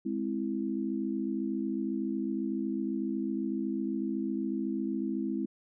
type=chord; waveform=sine; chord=Ab augmented; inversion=none; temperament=equal; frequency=207.7 / 261.6 / 329.6 Hz; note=Ab3 / C4 / E4; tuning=0 / 0 / 0 cents; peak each=-34 dBFS; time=0.05-5.46 s; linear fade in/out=10 ms; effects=none